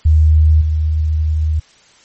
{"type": "tone with level steps", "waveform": "sine", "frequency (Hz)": 77.78, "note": "D#2", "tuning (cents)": 0, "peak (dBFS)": [-6, -12], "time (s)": [0.05, 1.6], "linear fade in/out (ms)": 10, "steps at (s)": 0.61, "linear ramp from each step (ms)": 5, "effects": ["white hiss -48 dBFS RMS until 2.04 s", "MP3 32 kbps"]}